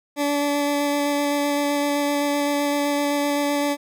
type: tone with vibrato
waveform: 20% pulse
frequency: 288.2 Hz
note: D4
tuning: 33 cents flat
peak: -15 dBFS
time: 0.16-3.77 s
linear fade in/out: 50 ms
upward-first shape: square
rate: 7.8 Hz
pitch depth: 8 cents each way
effects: none